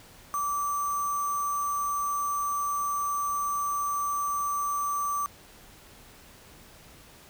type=tone with sample-and-hold; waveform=sine; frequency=1159 Hz; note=D6; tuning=23 cents flat; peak=-26 dBFS; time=0.34-5.26 s; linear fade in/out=0 ms; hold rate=7350 Hz; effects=pink hiss -52 dBFS RMS until 7.29 s